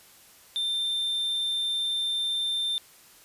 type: tone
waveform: triangle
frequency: 3582 Hz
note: A7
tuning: 30 cents sharp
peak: -24 dBFS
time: 0.56-2.78 s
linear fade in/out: 0 ms
effects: white hiss -54 dBFS RMS until 3.24 s + resampled to 32000 Hz